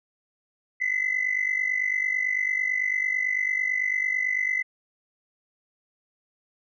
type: tone pair together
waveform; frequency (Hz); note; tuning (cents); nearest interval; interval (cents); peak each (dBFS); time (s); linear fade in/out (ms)
sine; 2000 / 2049; B6 / C7; +21 / -37; unison; 42; -25; 0.8-4.63; 20
effects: tanh soft clip ceiling -16 dBFS